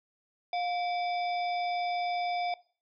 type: harmonic tone with a mistuned harmonic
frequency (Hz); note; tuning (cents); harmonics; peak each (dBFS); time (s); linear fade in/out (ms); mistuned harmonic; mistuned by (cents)
709; F5; +26; 1 / 3 / 5 / 7; -29 / -39 / -43 / -46; 0.53-2.54; 2; 3; +140
effects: noise-tail reverb RT60 0.4 s tail -20 dB re dry